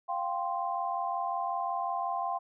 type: chord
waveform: sine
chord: F suspended second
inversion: none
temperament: equal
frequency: 698.5 / 784 / 1046.5 Hz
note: F5 / G5 / C6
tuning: 0 / 0 / 0 cents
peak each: -34 dBFS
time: 0.08-2.39 s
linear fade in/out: 20 ms
effects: none